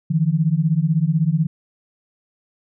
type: beating tone pair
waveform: sine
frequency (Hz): 151.8 / 167.8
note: D#3 / E3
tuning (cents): -42 / +31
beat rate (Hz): 16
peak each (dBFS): -18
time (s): 0.1-1.47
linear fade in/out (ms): 10
effects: none